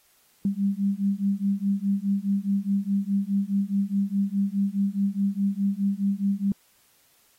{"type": "beating tone pair", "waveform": "sine", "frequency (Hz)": [196, 200.8], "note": ["G3", "G3"], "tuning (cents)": [0, 42], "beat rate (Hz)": 4.8, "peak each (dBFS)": [-25, -25], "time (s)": [0.45, 6.52], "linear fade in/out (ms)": 2, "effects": ["white hiss -62 dBFS RMS until 7.38 s", "AAC 48 kbps"]}